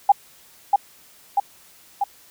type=tone with echo; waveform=sine; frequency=805 Hz; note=G5; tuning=46 cents sharp; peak=-8 dBFS; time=0.09-0.12 s; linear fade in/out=5 ms; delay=640 ms; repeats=3; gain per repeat=-3 dB; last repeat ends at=2.04 s; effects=white hiss -51 dBFS RMS until 2.3 s